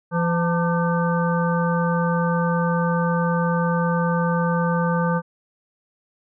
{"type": "harmonic tone with a mistuned harmonic", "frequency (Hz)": 170, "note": "F3", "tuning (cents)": -46, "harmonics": [1, 3, 5, 7, 9], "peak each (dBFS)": [-20, -25, -27, -28, -30], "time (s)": [0.11, 5.22], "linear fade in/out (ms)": 50, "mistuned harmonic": 5, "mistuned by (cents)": 90, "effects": []}